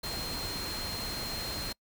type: tone in noise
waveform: sine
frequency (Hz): 4195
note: C8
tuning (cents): +4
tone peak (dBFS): -37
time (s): 0.03-1.73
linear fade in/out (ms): 10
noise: pink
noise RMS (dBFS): -38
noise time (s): 0.03-1.73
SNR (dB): -2
effects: noise-tail reverb RT60 0.1 s tail -25 dB re dry